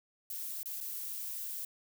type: noise with dropouts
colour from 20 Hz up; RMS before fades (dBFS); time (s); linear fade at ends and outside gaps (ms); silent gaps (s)
violet; -40; 0.3-1.65; 2; 0.631-0.657 / 0.804-0.81
effects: none